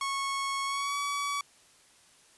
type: tone with pitch glide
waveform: sawtooth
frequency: 1100 to 1138.1 Hz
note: C#6 to C#6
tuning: -14 to +45 cents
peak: -26 dBFS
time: 0.01-1.41 s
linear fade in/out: 2 ms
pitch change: +59 cents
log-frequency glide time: 0.65-0.97 s
effects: white hiss -60 dBFS RMS until 2.37 s + resampled to 24000 Hz